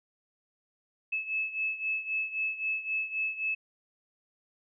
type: beating tone pair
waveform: sine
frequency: 2600 / 2603.8 Hz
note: E7 / E7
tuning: -24 / -22 cents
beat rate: 3.8 Hz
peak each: -31 / -35 dBFS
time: 1.12-3.55 s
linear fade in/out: 10 ms
effects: none